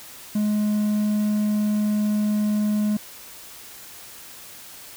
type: tone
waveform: triangle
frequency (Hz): 210.2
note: G#3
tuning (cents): +21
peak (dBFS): -17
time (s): 0.35-2.97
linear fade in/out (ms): 5
effects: white hiss -42 dBFS RMS until 4.96 s